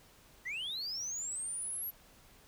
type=linear sweep; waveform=sine; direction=up; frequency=1864.7 to 11840 Hz; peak=-34 dBFS; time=0.45-1.91 s; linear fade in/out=20 ms; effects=tanh soft clip ceiling -35 dBFS + pink hiss -61 dBFS RMS until 2.47 s